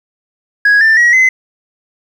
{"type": "tone with pitch steps", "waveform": "sine", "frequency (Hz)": [1661.2, 1780.4, 1908.2, 2045], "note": ["G#6", "A6", "A#6", "C7"], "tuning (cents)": [0, 20, 40, -40], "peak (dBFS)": -3, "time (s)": [0.65, 1.29], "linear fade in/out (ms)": 5, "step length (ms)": 160, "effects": ["tanh soft clip ceiling -4 dBFS", "7-bit"]}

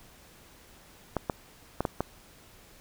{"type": "clicks", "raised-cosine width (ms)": 1, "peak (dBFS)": -13, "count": 5, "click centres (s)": [1.167, 1.298, 1.806, 1.852, 2.006], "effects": ["pink hiss -55 dBFS RMS until 2.8 s"]}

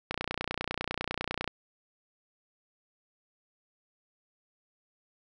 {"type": "click train", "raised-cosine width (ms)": 0.3, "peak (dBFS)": -15, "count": 42, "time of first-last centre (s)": [0.11, 1.477], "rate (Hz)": 30, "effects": []}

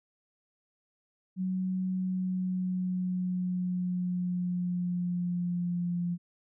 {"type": "tone with pitch glide", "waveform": "sine", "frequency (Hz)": [185.9, 174.46], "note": ["F#3", "F3"], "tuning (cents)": [8, -2], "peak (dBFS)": -28, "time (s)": [1.36, 6.18], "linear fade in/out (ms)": 50, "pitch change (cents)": -110, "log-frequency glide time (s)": [1.89, 6.05], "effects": []}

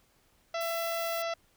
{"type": "harmonic tone", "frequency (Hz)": 669, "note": "E5", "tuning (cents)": 25, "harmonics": [1, 2, 3, 4, 5, 6, 7, 8, 9], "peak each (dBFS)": [-32, -38, -42, -44, -46, -48, -49, -50, -51], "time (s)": [0.54, 1.34], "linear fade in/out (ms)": 5}
{"type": "noise", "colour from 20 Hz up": "violet", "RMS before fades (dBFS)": -41, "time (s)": [0.61, 1.22], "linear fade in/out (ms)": 0}
{"effects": ["pink hiss -67 dBFS RMS until 1.56 s"]}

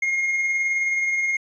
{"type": "tone with tremolo", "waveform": "triangle", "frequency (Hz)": 2140, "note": "C7", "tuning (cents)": 38, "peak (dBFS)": -17, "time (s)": [0.02, 1.37], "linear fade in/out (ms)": 5, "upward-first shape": "sine", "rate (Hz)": 19, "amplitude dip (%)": 30, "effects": ["resampled to 22050 Hz"]}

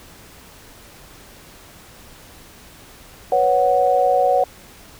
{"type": "chord", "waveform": "sine", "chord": "B suspended second", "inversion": "none", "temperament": "equal", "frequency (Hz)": [493.9, 554.4, 740], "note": ["B4", "C#5", "F#5"], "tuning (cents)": [0, 0, 0], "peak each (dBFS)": [-20, -18, -16], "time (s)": [3.32, 4.44], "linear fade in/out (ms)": 2, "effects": ["pink hiss -44 dBFS RMS until 4.99 s"]}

